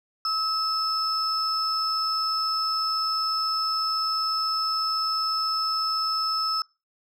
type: tone pair together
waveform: sine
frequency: 1293 / 5244 Hz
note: E6 / E8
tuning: -34 / -10 cents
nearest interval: 2 octaves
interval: 2424 cents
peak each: -25 dBFS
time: 0.25-6.62 s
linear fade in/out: 2 ms
effects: noise-tail reverb RT60 0.3 s tail -25 dB re dry + tanh soft clip ceiling -17 dBFS